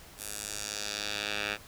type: tone with band-pass filter sweep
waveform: 10% pulse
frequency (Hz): 103.83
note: G#2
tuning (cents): 0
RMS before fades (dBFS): -36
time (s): 0.17-1.58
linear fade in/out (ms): 50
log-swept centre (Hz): 11000 to 2400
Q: 1.4
effects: pink hiss -51 dBFS RMS until 1.67 s